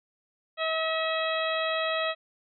harmonic tone with a mistuned harmonic, 642 Hz, E5, 46 cents flat, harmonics 1 / 2 / 3 / 4 / 5 / 6, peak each -29 / -32 / -34 / -35 / -36 / -37 dBFS, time 0.57-2.15 s, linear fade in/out 50 ms, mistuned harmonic 5, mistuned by +34 cents, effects none

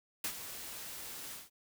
white noise with ADSR envelope, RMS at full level -34 dBFS, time 0.24-1.5 s, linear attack 4 ms, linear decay 74 ms, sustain -11 dB, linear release 170 ms, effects none

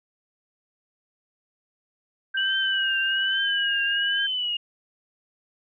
sine tone with pitch glide, 1568 to 1617.7 Hz, G6 to G#6, 0 to -46 cents, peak -24 dBFS, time 2.34-4.27 s, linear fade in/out 10 ms, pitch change +54 cents, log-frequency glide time 3.32-3.47 s
sine tone with vibrato, 2928 Hz, F#7, 19 cents flat, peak -24 dBFS, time 2.37-4.57 s, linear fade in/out 5 ms, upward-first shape triangle, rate 1.2 Hz, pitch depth 99 cents each way
effects none

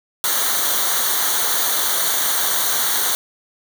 white noise with comb filter, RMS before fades -19 dBFS, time 0.24-3.15 s, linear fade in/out 0 ms, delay 0.39 ms, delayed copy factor -0.8, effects none

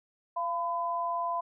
sine tone pair together, 688 / 1007.9 Hz, F5 / B5, -26 / +35 cents, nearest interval perfect fifth, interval 661 cents, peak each -33 / -30 dBFS, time 0.36-1.41 s, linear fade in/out 10 ms, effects none

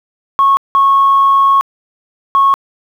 sine tone bursts at uneven times, 1098 Hz, C#6, 17 cents flat, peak -5 dBFS, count 3, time 0.39-0.57 / 0.75-1.61 / 2.35-2.54 s, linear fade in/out 0 ms, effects tanh soft clip ceiling -2 dBFS + 7-bit

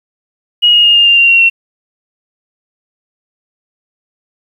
sine tone with pitch steps, 2892 / 2867 / 2842 / 2818 / 2793 / 2769 / 2745 / 2722 Hz, F#7 / F7 / F7 / F7 / F7 / F7 / F7 / F7, -40 / +45 / +30 / +15 / -1 / -15 / -31 / -45 cents, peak -4 dBFS, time 0.62-1.5 s, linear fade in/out 20 ms, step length 110 ms, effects 7-bit

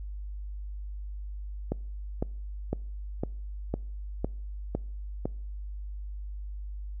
click train, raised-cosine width 2 ms, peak -15 dBFS, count 8, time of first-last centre 1.72-5.255 s, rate 1.98 Hz, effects noise-tail reverb RT60 0.6 s tail -26 dB re dry + added 50 Hz sine -35 dBFS peak until 7 s

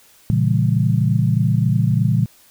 sine chord, A# diminished seventh, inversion none, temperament just, 116.54 / 139.85 / 167.82 / 201.4 Hz, A#2 / C#3 / E3 / G3, 0 / +16 / +31 / +47 cents, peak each -17 / -19 / -20 / -23 dBFS, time 0.3-2.26 s, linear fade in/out 0 ms, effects white hiss -51 dBFS RMS until 2.5 s

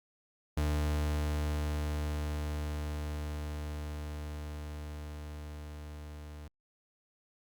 40% pulse tone with level ramp, 75 Hz, D2, 37 cents sharp, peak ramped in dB -27 to -43 dBFS, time 0.57-6.48 s, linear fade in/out 5 ms, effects Opus 48 kbps

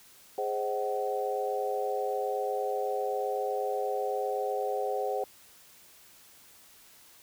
sine chord, Ab dominant seventh, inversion none, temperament equal with one note detuned, 415.3 / 523.3 / 622.3 / 754.2 Hz, Ab4 / C5 / Eb5 / Gb5, 0 / 0 / 0 / +33 cents, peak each -33 / -33 / -39 / -33 dBFS, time 0.38-5.24 s, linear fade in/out 2 ms, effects white hiss -56 dBFS RMS until 7.22 s

